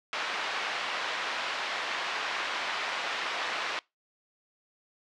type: band-pass noise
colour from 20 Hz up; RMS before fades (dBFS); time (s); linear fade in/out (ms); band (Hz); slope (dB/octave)
pink; -33; 0.13-3.79; 0; 910 to 3600; 12
effects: noise-tail reverb RT60 0.2 s tail -23 dB re dry + low-pass 6000 Hz 12 dB/octave